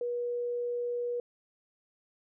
sine tone, 482.7 Hz, B4, 40 cents flat, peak -30 dBFS, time 0.01-1.2 s, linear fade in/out 2 ms, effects none

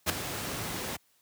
pink noise with ADSR envelope, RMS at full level -22 dBFS, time 0.06-0.97 s, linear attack 37 ms, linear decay 4 ms, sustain -13 dB, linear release 14 ms, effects white hiss -68 dBFS RMS until 1.21 s + high-pass 80 Hz 12 dB/octave

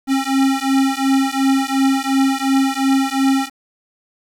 square beating tone pair, 268 / 270.8 Hz, C4 / C#4, +42 / -40 cents, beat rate 2.8 Hz, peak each -18 dBFS, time 0.07-3.5 s, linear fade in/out 50 ms, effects low-pass 12000 Hz 12 dB/octave + 7-bit

